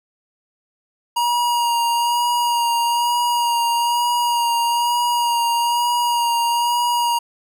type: tone with vibrato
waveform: square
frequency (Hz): 950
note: A#5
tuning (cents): +33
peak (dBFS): -17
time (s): 1.16-7.19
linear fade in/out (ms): 10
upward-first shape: sine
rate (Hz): 1.1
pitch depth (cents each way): 19
effects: none